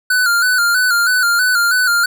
square tone with vibrato, 1448 Hz, F#6, 38 cents flat, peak -12 dBFS, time 0.1-2.06 s, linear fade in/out 5 ms, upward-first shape square, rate 3.1 Hz, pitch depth 58 cents each way, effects none

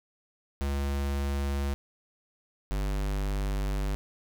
square tone pair in turn, 69.9 / 49.43 Hz, C#2 / G1, +15 / +15 cents, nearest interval tritone, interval 600 cents, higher first, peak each -28 dBFS, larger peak neither, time 0.61-1.74 / 2.71-3.95 s, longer second, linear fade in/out 0 ms, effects none

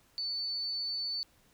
triangle tone, 4496 Hz, C#8, 24 cents sharp, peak -29 dBFS, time 0.18-1.23 s, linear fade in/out 0 ms, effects tanh soft clip ceiling -31 dBFS + pink hiss -66 dBFS RMS until 1.53 s

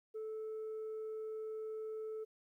sine tone, 436.9 Hz, A4, 12 cents flat, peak -38 dBFS, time 0.14-2.25 s, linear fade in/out 20 ms, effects tanh soft clip ceiling -39 dBFS + 13-bit

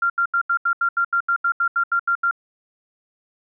sine tone bursts, 1386 Hz, F6, 14 cents flat, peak -16 dBFS, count 15, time 0.02-2.311 s, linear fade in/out 5 ms, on 79 ms, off 79 ms, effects none

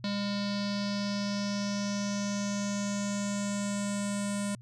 square tone with low-pass filter sweep, 202.4 Hz, G#3, 44 cents flat, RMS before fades -32 dBFS, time 0.04-4.55 s, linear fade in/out 2 ms, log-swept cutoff 4300 to 8800 Hz, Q 5.2, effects added 120 Hz sine -47 dBFS peak until 4.61 s

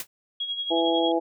white noise with exponential decay, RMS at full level -27 dBFS, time 0-0.07 s, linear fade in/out 2 ms, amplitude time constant 15 ms
sine tone with tremolo, 3302 Hz, G#7, 11 cents flat, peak -25 dBFS, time 0.4-1.12 s, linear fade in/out 5 ms, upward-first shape sine, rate 11 Hz, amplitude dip 60%
harmonic tone, 166.4 Hz, E3, 17 cents sharp, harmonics 2 / 3 / 4 / 5, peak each -24 / -26 / -27 / -28 dBFS, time 0.7-1.2 s, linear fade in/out 20 ms
effects none

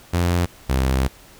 sawtooth tone pair in turn, 87.31 / 65.6 Hz, F2 / C2, 0 / +5 cents, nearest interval perfect fourth, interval 495 cents, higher first, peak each -13 dBFS, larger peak neither, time 0.13-0.46 / 0.69-1.08 s, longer second, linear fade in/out 10 ms, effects pink hiss -47 dBFS RMS until 1.39 s

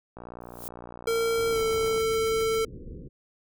click train, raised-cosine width 1 ms, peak -27 dBFS, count 109, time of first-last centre 0.17-1.979 s, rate 59.7 Hz
violet noise with exponential growth, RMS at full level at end -35 dBFS, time 0.41-0.68 s, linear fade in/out 0 ms, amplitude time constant 58 ms
square tone with pitch glide, 457.8 to 446.3 Hz, A#4 to A4, -31 to +25 cents, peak -24 dBFS, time 1.07-2.65 s, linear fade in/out 5 ms, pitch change -44 cents, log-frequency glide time 1.51-1.58 s
pink low-pass noise, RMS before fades -41 dBFS, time 1.37-3.09 s, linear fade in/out 20 ms, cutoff 500 Hz, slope 96 dB/octave
effects none

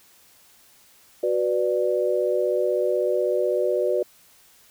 sine chord, B minor, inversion second, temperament equal with one note detuned, 370 / 493.9 / 590 Hz, F#4 / B4 / D5, 0 / 0 / +8 cents, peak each -24 dBFS, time 1.23-4.03 s, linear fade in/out 5 ms, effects white hiss -55 dBFS RMS until 4.7 s

